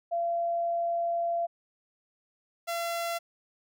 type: tone pair in turn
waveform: sine / sawtooth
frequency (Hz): 683 / 680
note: F5 / F5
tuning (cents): -39 / -46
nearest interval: unison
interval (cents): 7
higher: first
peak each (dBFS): -26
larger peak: neither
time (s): 0.11-1.47 / 2.67-3.19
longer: first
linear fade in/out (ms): 20
effects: none